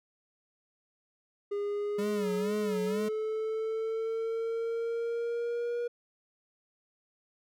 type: linear sweep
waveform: triangle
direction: up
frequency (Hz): 406.4 to 479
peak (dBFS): -28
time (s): 1.51-5.88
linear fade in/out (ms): 10
type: tone with vibrato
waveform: square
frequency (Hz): 196.4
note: G3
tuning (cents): +4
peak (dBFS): -33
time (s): 1.98-3.09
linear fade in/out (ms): 10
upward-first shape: sine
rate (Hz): 2.1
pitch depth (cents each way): 120
effects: none